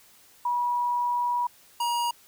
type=tone pair in turn; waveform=sine / square; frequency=969 / 951.3 Hz; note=B5 / A#5; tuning=-33 / +35 cents; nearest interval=unison; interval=32 cents; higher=first; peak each=-23 / -25 dBFS; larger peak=first; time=0.45-1.47 / 1.8-2.11 s; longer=first; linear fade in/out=5 ms; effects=white hiss -56 dBFS RMS until 2.27 s